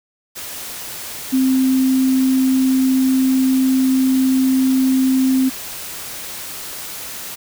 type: tone in noise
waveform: sine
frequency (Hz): 261.6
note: C4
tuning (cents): 0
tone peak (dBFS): -12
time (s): 1.32-5.5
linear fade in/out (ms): 20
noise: white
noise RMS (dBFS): -30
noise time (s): 0.35-7.36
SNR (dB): +15
effects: none